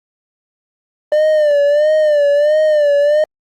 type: tone with vibrato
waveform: triangle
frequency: 596 Hz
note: D5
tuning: 25 cents sharp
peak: -7 dBFS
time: 1.12-3.24 s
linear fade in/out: 2 ms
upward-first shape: sine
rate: 1.5 Hz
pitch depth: 74 cents each way
effects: Opus 24 kbps